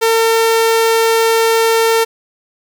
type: tone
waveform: sawtooth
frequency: 452.9 Hz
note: A#4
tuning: 50 cents flat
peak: -6 dBFS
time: 0.01-2.05 s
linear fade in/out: 20 ms
effects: none